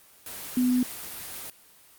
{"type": "tone in noise", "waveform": "sine", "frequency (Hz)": 250.1, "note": "B3", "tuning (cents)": 22, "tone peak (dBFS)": -20, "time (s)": [0.57, 0.83], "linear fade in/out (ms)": 2, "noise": "white", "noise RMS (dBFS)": -38, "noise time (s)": [0.26, 1.5], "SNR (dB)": 15, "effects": ["white hiss -55 dBFS RMS until 1.98 s", "Opus 24 kbps"]}